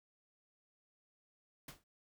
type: noise with exponential decay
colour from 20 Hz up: pink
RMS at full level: -45 dBFS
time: 1.68-1.84 s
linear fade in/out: 5 ms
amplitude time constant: 34 ms
effects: none